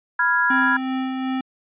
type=chord; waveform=sine; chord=F diminished; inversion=second; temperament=equal; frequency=987.8 / 1396.9 / 1661.2 Hz; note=Cb6 / F6 / Ab6; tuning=0 / 0 / 0 cents; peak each=-22 / -21 / -19 dBFS; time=0.19-0.77 s; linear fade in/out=5 ms
type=tone with tremolo; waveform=square; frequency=261.2 Hz; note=C4; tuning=3 cents flat; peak=-22 dBFS; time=0.5-1.41 s; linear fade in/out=5 ms; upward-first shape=sine; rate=2.7 Hz; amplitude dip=30%
effects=resampled to 8000 Hz